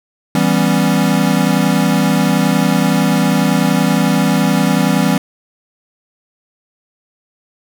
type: chord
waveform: square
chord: C# half-diminished seventh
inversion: first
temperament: equal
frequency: 164.81 / 196 / 246.9 / 277.2 Hz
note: E3 / G3 / B3 / C#4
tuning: 0 / 0 / 0 / 0 cents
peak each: -17 / -16 / -18 / -19 dBFS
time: 0.35-5.18 s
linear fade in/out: 2 ms
effects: none